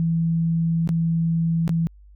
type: tone with dropouts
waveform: sine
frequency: 165.2 Hz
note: E3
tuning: 4 cents sharp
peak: -18 dBFS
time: 0-1.87 s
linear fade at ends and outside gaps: 0 ms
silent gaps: 0.875-0.891 / 1.678-1.693 s
effects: added 50 Hz sine -45 dBFS peak until 2.15 s